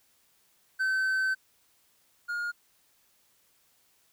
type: tone pair in turn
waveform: triangle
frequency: 1535 / 1424.2 Hz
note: G6 / F6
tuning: -37 / +33 cents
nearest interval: minor second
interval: 130 cents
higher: first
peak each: -23 / -28 dBFS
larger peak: first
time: 0.79-1.35 / 2.28-2.52 s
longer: first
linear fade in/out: 20 ms
effects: white hiss -67 dBFS RMS until 4.12 s